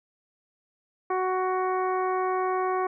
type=harmonic tone; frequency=371.6 Hz; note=F#4; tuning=7 cents sharp; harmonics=1 / 2 / 3 / 4 / 5 / 6; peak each=-27 / -29 / -29 / -40 / -42 / -44 dBFS; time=1.1-2.87 s; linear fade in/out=5 ms; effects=none